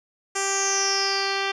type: tone with low-pass filter sweep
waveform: 10% pulse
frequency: 392 Hz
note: G4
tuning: in tune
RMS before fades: -24 dBFS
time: 0.35-1.52 s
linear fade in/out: 10 ms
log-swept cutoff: 7700 to 3800 Hz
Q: 9.3
effects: none